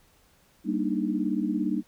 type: chord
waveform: sine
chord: Eb major seventh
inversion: first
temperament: equal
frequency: 196 / 233.1 / 293.7 / 311.1 Hz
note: G3 / Bb3 / D4 / Eb4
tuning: 0 / 0 / 0 / 0 cents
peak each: -30 dBFS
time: 0.64-1.83 s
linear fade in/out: 50 ms
effects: pink hiss -62 dBFS RMS until 1.87 s